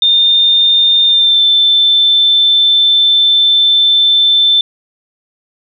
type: tone with pitch glide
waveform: sine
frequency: 3623 to 3540 Hz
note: A7 to A7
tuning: +50 to +10 cents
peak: -6 dBFS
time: 0.02-4.61 s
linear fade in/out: 2 ms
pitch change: -40 cents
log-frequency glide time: 1.06-1.43 s
effects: none